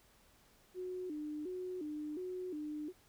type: tone with vibrato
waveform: sine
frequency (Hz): 332.2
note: E4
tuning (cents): +13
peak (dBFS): -39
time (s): 0.74-2.93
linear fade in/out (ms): 50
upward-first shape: square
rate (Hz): 1.4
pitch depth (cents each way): 170
effects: pink hiss -67 dBFS RMS until 3.08 s